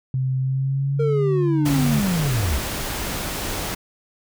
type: tone with pitch glide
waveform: sine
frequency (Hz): 130.81 to 145.14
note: C3 to D3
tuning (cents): 0 to -20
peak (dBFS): -19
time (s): 0.14-2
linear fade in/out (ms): 2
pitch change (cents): +180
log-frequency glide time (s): 0.39-1.29
type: linear sweep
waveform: triangle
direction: down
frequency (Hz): 466.2 to 58.27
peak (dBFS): -17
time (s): 0.99-2.59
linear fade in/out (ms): 10
type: noise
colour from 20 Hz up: pink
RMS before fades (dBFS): -27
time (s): 1.65-3.75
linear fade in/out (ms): 10
effects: none